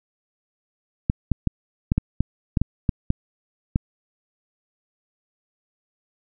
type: clicks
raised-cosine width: 5 ms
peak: -6 dBFS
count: 11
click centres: 1.099 / 1.317 / 1.473 / 1.919 / 1.98 / 2.206 / 2.572 / 2.616 / 2.892 / 3.104 / 3.759 s
effects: none